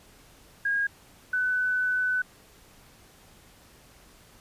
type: tone pair in turn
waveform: sine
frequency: 1632 / 1501 Hz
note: G#6 / F#6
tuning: -31 / +24 cents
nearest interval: minor second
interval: 145 cents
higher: first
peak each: -23 dBFS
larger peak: neither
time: 0.65-0.87 / 1.33-2.22 s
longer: second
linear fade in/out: 5 ms
effects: pink hiss -55 dBFS RMS until 4.4 s + resampled to 32000 Hz